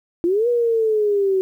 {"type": "linear two-way sweep", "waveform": "sine", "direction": "up then down", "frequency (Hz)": [329.8, 486.4, 374.5], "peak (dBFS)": -15, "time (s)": [0.24, 1.41], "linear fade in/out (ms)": 0, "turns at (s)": 0.48, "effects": ["9-bit"]}